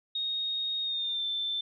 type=tone with pitch glide; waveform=sine; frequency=3729 to 3546 Hz; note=A#7 to A7; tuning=0 to +13 cents; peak=-29 dBFS; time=0.15-1.61 s; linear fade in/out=5 ms; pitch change=-87 cents; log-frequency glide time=0.82-1.25 s; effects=none